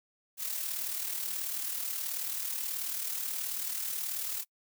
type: noise with amplitude modulation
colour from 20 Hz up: blue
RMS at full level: -33 dBFS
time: 0.37-4.45 s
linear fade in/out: 50 ms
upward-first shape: sine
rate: 38.5 Hz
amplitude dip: 50%
effects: noise-tail reverb RT60 0.1 s tail -26 dB re dry